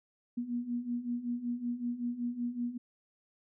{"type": "beating tone pair", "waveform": "sine", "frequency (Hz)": [237.6, 242.9], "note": ["A#3", "B3"], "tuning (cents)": [33, -29], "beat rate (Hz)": 5.3, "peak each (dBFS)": [-38, -34], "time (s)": [0.37, 2.78], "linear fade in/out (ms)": 10, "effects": []}